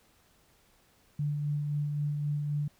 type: tone with tremolo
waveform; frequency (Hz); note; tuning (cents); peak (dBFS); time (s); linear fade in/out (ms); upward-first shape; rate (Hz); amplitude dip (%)
sine; 146.9; D3; +1; -27; 1.19-2.68; 5; sine; 3.8; 30
effects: pink hiss -65 dBFS RMS until 2.79 s